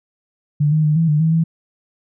sine tone with pitch steps, 147.6 / 155.3 / 151.5 / 164.2 / 150.1 / 160.9 / 163.5 Hz, D3 / D#3 / D#3 / E3 / D3 / E3 / E3, +9 / -3 / -46 / -6 / +38 / -42 / -14 cents, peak -12 dBFS, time 0.6-1.44 s, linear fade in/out 10 ms, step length 120 ms, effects none

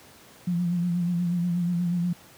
sine tone with vibrato, 174.61 Hz, F3, in tune, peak -22 dBFS, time 0.47-2.13 s, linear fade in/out 5 ms, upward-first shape sine, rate 8.3 Hz, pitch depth 44 cents each way, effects pink hiss -51 dBFS RMS until 2.37 s + high-pass 100 Hz 12 dB/octave

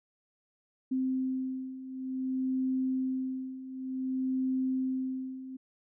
sine beating tone pair, 260 / 260.55 Hz, C4 / C4, -11 / -7 cents, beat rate 0.55 Hz, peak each -35 / -31 dBFS, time 0.91-5.57 s, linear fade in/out 10 ms, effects none

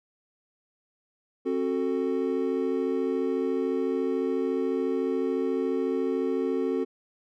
triangle chord, F# diminished, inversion second, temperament just, 266.4 / 370 / 444 Hz, C4 / F#4 / A4, +31 / 0 / +16 cents, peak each -27 dBFS, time 1.45-6.85 s, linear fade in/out 20 ms, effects none

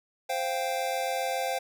square chord, C suspended fourth, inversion none, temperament just, 523.3 / 697.7 / 784.9 Hz, C5 / F5 / G5, 0 / -2 / +2 cents, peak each -33 / -33 / -33 dBFS, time 0.29-1.59 s, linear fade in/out 10 ms, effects none

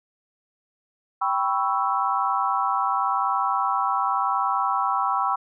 sine chord, C# half-diminished seventh, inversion second, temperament equal, 784 / 987.8 / 1108.7 / 1318.5 Hz, G5 / B5 / C#6 / E6, 0 / 0 / 0 / 0 cents, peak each -26 dBFS, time 1.21-5.36 s, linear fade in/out 10 ms, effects none

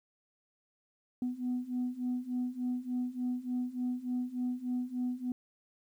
sine beating tone pair, 246.9 / 250.3 Hz, B3 / B3, 0 / +23 cents, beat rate 3.4 Hz, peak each -35 / -33 dBFS, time 1.22-5.32 s, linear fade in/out 2 ms, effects tanh soft clip ceiling -27 dBFS + 11-bit

